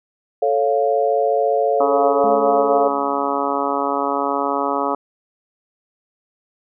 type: chord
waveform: sine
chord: A augmented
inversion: none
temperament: equal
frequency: 440 / 554.4 / 698.5 Hz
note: A4 / C#5 / E#5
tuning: 0 / 0 / 0 cents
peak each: -19 dBFS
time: 0.42-2.88 s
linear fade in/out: 5 ms
type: harmonic tone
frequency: 140.5 Hz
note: C#3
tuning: 24 cents sharp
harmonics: 2 / 3 / 4 / 5 / 6 / 7 / 8 / 9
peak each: -26 / -26 / -26 / -26 / -26 / -26 / -26 / -26 dBFS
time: 1.8-4.95 s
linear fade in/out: 5 ms
type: tone with exponential decay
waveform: sine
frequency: 216 Hz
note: A3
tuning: 32 cents flat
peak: -25 dBFS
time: 2.24-4.18 s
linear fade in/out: 0 ms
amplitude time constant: 420 ms
effects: none